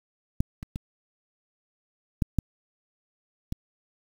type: clicks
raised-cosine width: 5 ms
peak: -10 / -25 / -20 / -10 / -10 / -17 dBFS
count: 6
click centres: 0.405 / 0.629 / 0.759 / 2.222 / 2.387 / 3.524 s
effects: 7-bit